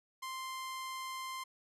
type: tone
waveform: sawtooth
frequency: 1046.5 Hz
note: C6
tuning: in tune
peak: -36 dBFS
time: 0.22-1.44 s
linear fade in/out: 10 ms
effects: resampled to 32000 Hz